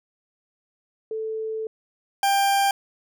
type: tone pair in turn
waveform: sine / 40% pulse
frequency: 440 / 792.9 Hz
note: A4 / G5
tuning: 0 / +20 cents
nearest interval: minor seventh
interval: 1020 cents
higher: second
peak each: -26 / -17 dBFS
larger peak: second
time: 1.11-1.67 / 2.23-2.71 s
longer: first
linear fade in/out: 2 ms
effects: none